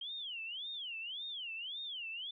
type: tone with vibrato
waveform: sine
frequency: 3117 Hz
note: G7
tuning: 11 cents flat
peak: -40 dBFS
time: 0.01-2.31 s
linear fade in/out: 5 ms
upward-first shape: sine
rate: 1.8 Hz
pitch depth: 290 cents each way
effects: none